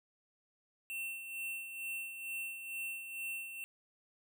square tone with tremolo, 2700 Hz, E7, 41 cents sharp, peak -38 dBFS, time 0.9-3.64 s, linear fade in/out 0 ms, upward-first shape sine, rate 2.2 Hz, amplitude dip 55%, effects none

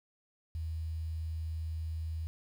sine tone with quantisation, 80.4 Hz, E2, 43 cents flat, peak -34 dBFS, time 0.55-2.27 s, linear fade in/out 0 ms, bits 10, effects none

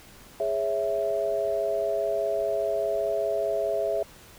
sine chord, C# minor, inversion second, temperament equal, 415.3 / 554.4 / 659.3 Hz, G#4 / C#5 / E5, 0 / 0 / 0 cents, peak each -30 / -30 / -26 dBFS, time 0.4-4.03 s, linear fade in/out 2 ms, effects pink hiss -50 dBFS RMS until 4.38 s

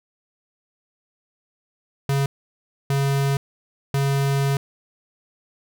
square tone bursts at uneven times, 138.59 Hz, C#3, in tune, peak -19 dBFS, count 3, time 2.09-2.26 / 2.9-3.37 / 3.94-4.57 s, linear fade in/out 2 ms, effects none

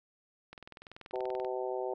click train, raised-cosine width 0.3 ms, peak -31 dBFS, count 20, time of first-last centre 0.53-1.448 s, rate 20.7 Hz
harmonic tone, 127 Hz, B2, 49 cents sharp, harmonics 3 / 4 / 5 / 6 / 7, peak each -36 / -38 / -40 / -42 / -43 dBFS, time 1.13-1.94 s, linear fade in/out 5 ms
effects none

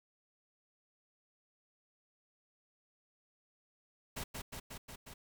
pink noise with echo, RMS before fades -41 dBFS, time 4.16-4.24 s, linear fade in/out 10 ms, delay 180 ms, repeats 5, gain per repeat -2 dB, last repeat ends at 5.14 s, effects none

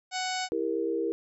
harmonic tone, 743 Hz, F#5, 7 cents sharp, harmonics 1 / 2 / 3 / 4 / 5 / 6 / 7 / 8 / 9 / 10, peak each -32 / -38 / -38 / -41 / -41 / -40 / -40 / -45 / -45 / -42 dBFS, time 0.11-0.49 s, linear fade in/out 50 ms
sine chord, E diminished, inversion none, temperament equal with one note detuned, 329.6 / 398.4 / 466.2 Hz, E4 / G4 / Bb4, 0 / +28 / 0 cents, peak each -31 / -32 / -30 dBFS, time 0.52-1.12 s, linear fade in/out 0 ms
effects none

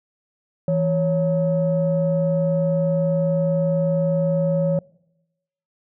sine tone pair together, 164.82 / 554.4 Hz, E3 / C#5, 0 / 0 cents, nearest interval octave + major sixth, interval 2100 cents, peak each -19 dBFS, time 0.68-4.79 s, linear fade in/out 2 ms, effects noise-tail reverb RT60 0.9 s tail -24 dB re dry + tanh soft clip ceiling -11 dBFS

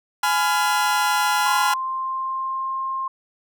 40% pulse chord, F diminished, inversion first, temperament just, 838.1 / 1005.8 / 1396.9 Hz, Ab5 / Cb6 / F6, +16 / +31 / 0 cents, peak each -21 / -22 / -22 dBFS, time 0.23-1.74 s, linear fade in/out 5 ms
sine tone with pitch glide, 1046.5 to 1061.7 Hz, C6 to C6, 0 to +25 cents, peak -23 dBFS, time 1.46-3.08 s, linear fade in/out 5 ms, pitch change +25 cents, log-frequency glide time 1.67-2.8 s
effects none

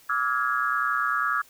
sine tone cluster, 1159 / 1289 / 1411 / 1657 Hz, D6 / E6 / F6 / G#6, -23 / -39 / +17 / -4 cents, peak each -28 dBFS, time 0.09-1.42 s, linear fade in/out 10 ms, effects white hiss -55 dBFS RMS until 1.49 s

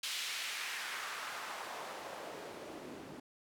white noise with band-pass filter sweep, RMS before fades -43 dBFS, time 0.03-3.2 s, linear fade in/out 5 ms, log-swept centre 3400 to 240 Hz, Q 1.2, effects none

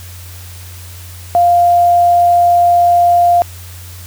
sine tone with quantisation, 698.5 Hz, F5, in tune, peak -6 dBFS, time 1.35-3.42 s, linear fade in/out 0 ms, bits 6, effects added 90 Hz sine -30 dBFS peak until 4.06 s + white hiss -36 dBFS RMS until 4.06 s

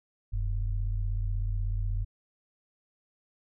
sine tone pair together, 41.92 / 98.3 Hz, E1 / G2, +30 / +5 cents, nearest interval octave + minor third, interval 1475 cents, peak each -28 / -32 dBFS, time 0.32-2.05 s, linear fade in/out 20 ms, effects none

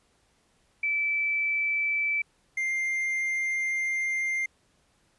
sine / triangle tone pair in turn, 2317 / 2102 Hz, D7 / C7, -24 / +7 cents, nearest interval major second, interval 169 cents, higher first, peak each -24 dBFS, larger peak neither, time 0.83-2.22 / 2.57-4.46 s, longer second, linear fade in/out 5 ms, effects pink hiss -67 dBFS RMS until 5.18 s + resampled to 24000 Hz

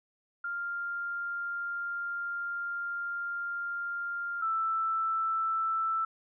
sine tone pair in turn, 1396.9 / 1325 Hz, F6 / E6, 0 / +9 cents, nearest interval minor second, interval 91 cents, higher first, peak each -32 / -27 dBFS, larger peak second, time 0.44-4.42 / 4.42-6.05 s, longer first, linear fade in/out 5 ms, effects none

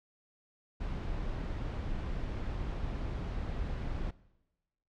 brown noise, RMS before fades -36 dBFS, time 0.8-4.11 s, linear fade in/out 10 ms, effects noise-tail reverb RT60 1.0 s tail -20 dB re dry + low-pass 4000 Hz 12 dB/octave

